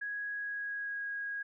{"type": "tone with pitch glide", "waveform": "sine", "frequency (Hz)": [1661.2, 1644], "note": ["G#6", "G#6"], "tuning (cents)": [0, -18], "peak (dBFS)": -35, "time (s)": [0.01, 1.43], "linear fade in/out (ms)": 10, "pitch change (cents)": -18, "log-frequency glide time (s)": [0.31, 1.07], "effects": []}